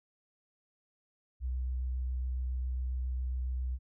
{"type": "tone with vibrato", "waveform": "sine", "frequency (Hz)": 63.2, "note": "B1", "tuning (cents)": 41, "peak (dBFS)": -31, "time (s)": [1.4, 3.79], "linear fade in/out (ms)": 50, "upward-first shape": "square", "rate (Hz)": 7.3, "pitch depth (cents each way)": 9, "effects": []}